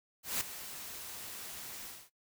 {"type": "noise with ADSR envelope", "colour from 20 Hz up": "white", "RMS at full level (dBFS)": -32, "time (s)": [0.23, 2.1], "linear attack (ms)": 180, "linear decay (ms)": 3, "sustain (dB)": -13, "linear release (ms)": 250, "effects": ["noise-tail reverb RT60 0.1 s tail -17 dB re dry"]}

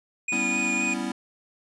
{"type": "tone with vibrato", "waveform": "square", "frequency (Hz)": 2462, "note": "D#7", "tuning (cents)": -19, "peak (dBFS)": -25, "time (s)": [0.28, 0.94], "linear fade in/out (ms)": 5, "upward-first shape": "triangle", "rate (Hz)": 3.9, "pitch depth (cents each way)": 14}
{"type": "chord", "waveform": "square", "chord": "C# half-diminished seventh", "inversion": "second", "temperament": "equal with one note detuned", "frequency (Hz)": [196, 248.2, 277.2, 329.6], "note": ["G3", "B3", "C#4", "E4"], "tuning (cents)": [0, 9, 0, 0], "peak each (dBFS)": [-35, -32, -35, -34], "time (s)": [0.32, 1.12], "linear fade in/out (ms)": 5}
{"effects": ["resampled to 24000 Hz"]}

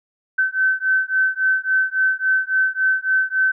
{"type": "beating tone pair", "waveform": "sine", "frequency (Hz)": [1531, 1534.6], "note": ["G6", "G6"], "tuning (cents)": [-41, -37], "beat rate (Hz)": 3.6, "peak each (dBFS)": -19, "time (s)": [0.38, 3.52], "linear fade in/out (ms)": 10, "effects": []}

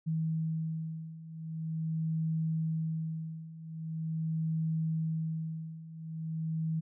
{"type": "beating tone pair", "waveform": "sine", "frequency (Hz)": [160.1, 160.53], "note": ["D#3", "E3"], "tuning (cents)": [50, -46], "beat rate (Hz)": 0.43, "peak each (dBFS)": [-36, -33], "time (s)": [0.06, 6.81], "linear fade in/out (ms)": 20, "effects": []}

